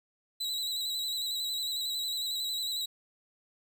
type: tone with vibrato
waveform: 40% pulse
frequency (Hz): 3929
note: B7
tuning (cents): -10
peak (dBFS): -30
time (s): 0.4-2.86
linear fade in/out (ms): 10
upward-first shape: square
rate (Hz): 11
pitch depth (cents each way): 37
effects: none